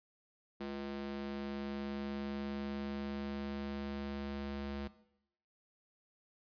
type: tone with high-pass filter sweep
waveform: square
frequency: 69.9 Hz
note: C#2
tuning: 15 cents sharp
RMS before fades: -40 dBFS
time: 0.6-4.88 s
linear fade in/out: 10 ms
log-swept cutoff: 260 to 140 Hz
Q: 2.1
effects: noise-tail reverb RT60 0.8 s tail -17 dB re dry + resampled to 11025 Hz